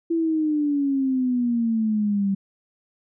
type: exponential sweep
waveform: sine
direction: down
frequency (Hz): 335.7 to 193.8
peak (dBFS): -19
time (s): 0.1-2.35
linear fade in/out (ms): 10
effects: none